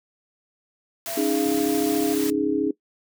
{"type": "noise", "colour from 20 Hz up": "white", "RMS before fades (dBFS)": -32, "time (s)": [1.06, 2.3], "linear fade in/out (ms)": 0}
{"type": "tone with pitch glide", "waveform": "sine", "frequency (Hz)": [672, 690.5], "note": ["E5", "F5"], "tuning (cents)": [33, -20], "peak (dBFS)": -31, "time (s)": [1.07, 2.14], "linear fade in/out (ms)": 10, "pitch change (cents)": 47, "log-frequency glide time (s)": [1.21, 1.42]}
{"type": "chord", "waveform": "sine", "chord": "C# suspended second", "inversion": "none", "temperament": "equal", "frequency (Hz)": [277.2, 311.1, 415.3], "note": ["C#4", "D#4", "G#4"], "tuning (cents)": [0, 0, 0], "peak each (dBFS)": [-24, -23, -25], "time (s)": [1.17, 2.71], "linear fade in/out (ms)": 5}
{"type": "click train", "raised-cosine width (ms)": 5, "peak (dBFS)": -28, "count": 43, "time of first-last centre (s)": [1.46, 2.667], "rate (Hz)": 34.8}
{"effects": ["noise-tail reverb RT60 0.1 s tail -19 dB re dry", "high-pass 150 Hz 12 dB/octave"]}